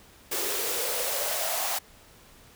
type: noise with high-pass filter sweep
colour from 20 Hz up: white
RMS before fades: -29 dBFS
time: 0.31-1.79 s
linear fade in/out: 10 ms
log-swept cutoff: 360 to 760 Hz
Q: 5.2
effects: pink hiss -54 dBFS RMS until 2.55 s